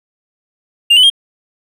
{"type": "tone with pitch steps", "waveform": "triangle", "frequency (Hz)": [2803, 3004, 3220], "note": ["F7", "F#7", "G7"], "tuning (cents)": [6, 26, 46], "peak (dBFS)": -3, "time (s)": [0.9, 1.101], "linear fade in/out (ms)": 10, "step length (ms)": 67, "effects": []}